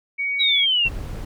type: tone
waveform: sine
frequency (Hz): 2247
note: C#7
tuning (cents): +23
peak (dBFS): -21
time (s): 0.18-0.66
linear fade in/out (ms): 20
type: exponential sweep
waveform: sine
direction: down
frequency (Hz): 3922 to 2679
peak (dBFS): -16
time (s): 0.39-0.89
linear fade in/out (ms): 20
type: noise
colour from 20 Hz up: brown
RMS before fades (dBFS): -30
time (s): 0.85-1.25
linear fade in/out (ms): 5
effects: none